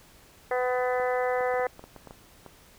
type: harmonic tone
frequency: 250.9 Hz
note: B3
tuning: 28 cents sharp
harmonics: 2 / 3 / 4 / 5 / 6 / 7 / 8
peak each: -26 / -30 / -37 / -37 / -40 / -37 / -38 dBFS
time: 0.51-1.67 s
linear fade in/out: 2 ms
type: clicks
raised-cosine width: 1 ms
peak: -29 dBFS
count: 10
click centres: 0.999 / 1.408 / 1.54 / 1.597 / 1.794 / 1.84 / 1.963 / 2.073 / 2.109 / 2.463 s
effects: pink hiss -55 dBFS RMS until 2.78 s